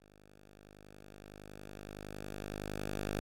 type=tone with level ramp; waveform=5% pulse; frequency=50.8 Hz; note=G#1; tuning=38 cents flat; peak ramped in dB=-50 to -23 dBFS; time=0-3.2 s; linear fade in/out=5 ms; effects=AAC 64 kbps